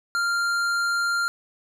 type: tone with hard clipping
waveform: triangle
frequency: 1393 Hz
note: F6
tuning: 5 cents flat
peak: -23 dBFS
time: 0.15-1.28 s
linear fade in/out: 0 ms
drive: 15 dB
effects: none